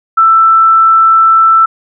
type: tone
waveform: sine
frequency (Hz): 1328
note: E6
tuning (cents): +12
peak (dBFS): -3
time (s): 0.17-1.66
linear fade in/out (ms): 10
effects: none